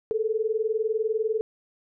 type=tone pair together; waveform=sine; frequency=430 / 450 Hz; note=A4 / A4; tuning=-40 / +39 cents; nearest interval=minor second; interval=79 cents; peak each=-26 dBFS; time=0.11-1.41 s; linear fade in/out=0 ms; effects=none